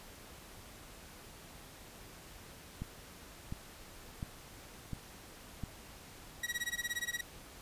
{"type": "click train", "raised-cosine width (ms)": 5, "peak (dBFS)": -26, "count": 5, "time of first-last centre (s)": [2.82, 5.637], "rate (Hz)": 1.42}
{"type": "tone with tremolo", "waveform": "sawtooth", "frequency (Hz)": 1915, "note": "A#6", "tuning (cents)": 46, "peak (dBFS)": -29, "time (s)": [6.43, 7.21], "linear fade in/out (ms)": 5, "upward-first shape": "sine", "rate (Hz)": 17, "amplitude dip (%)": 100}
{"effects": ["pink hiss -53 dBFS RMS until 7.61 s", "resampled to 32000 Hz"]}